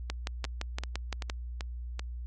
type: two click trains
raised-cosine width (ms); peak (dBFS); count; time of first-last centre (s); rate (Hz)
0.2; -16 / -19; 8 / 5; 0.1-1.299 / 0.45-1.994; 5.84 / 2.59
effects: added 60 Hz sine -36 dBFS peak until 2.26 s + AAC 32 kbps